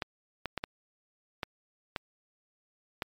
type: clicks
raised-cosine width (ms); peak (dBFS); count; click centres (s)
0.3; -16; 7; 0.022 / 0.457 / 0.577 / 0.639 / 1.432 / 1.962 / 3.022
effects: MP3 96 kbps